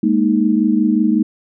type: chord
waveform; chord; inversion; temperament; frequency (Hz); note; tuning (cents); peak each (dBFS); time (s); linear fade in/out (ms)
sine; Ab suspended second; none; equal; 207.7 / 233.1 / 311.1; Ab3 / Bb3 / Eb4; 0 / 0 / 0; -16; 0.03-1.23; 5
effects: none